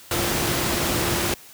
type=tone in noise; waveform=sine; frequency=345.8 Hz; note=F4; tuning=17 cents flat; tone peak=-31 dBFS; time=0.11-1.34 s; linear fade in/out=2 ms; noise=pink; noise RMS=-23 dBFS; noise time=0.11-1.34 s; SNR=-11 dB; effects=white hiss -46 dBFS RMS until 1.53 s + high-pass 60 Hz 12 dB/octave